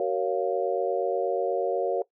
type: chord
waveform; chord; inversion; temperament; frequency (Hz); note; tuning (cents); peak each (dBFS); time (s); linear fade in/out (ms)
sine; Gb major seventh; none; equal with one note detuned; 377.8 / 466.2 / 554.4 / 698.5; Gb4 / Bb4 / Db5 / F5; +36 / 0 / 0 / 0; -29 / -28 / -28 / -31; 0-2.02; 2
effects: noise-tail reverb RT60 0.1 s tail -19 dB re dry